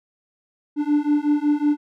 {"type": "beating tone pair", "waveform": "triangle", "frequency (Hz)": [292.1, 297.5], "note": ["D4", "D4"], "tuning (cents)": [-9, 22], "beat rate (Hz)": 5.4, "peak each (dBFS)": -18, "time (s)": [0.76, 1.77], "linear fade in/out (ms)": 50, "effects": []}